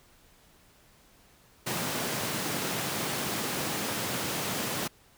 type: high-pass noise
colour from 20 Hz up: pink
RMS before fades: -32 dBFS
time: 1.66-4.88 s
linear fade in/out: 10 ms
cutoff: 120 Hz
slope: 24 dB/octave
effects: pink hiss -60 dBFS RMS until 5.17 s